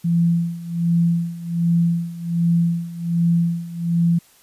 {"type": "tone with tremolo", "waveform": "sine", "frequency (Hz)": 169.6, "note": "E3", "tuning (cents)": 50, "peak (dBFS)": -13, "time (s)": [0.04, 4.19], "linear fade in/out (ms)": 10, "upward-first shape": "sine", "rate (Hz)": 1.3, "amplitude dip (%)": 85, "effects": ["white hiss -53 dBFS RMS until 4.42 s", "resampled to 32000 Hz"]}